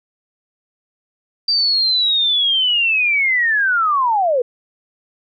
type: linear sweep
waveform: sine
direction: down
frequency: 4699 to 466.2 Hz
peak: -13 dBFS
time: 1.48-4.42 s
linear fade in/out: 5 ms
effects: none